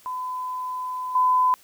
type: tone with level steps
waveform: sine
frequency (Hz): 1010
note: B5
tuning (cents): +39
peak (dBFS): -27 / -16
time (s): 0.06-1.54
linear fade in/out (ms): 0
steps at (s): 1.15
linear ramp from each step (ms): 5
effects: white hiss -54 dBFS RMS until 1.63 s